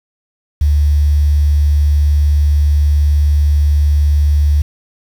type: tone with quantisation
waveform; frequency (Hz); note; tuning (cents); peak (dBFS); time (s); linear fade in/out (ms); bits
sine; 73.42; D2; 0; -8; 0.61-4.62; 5; 6
effects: none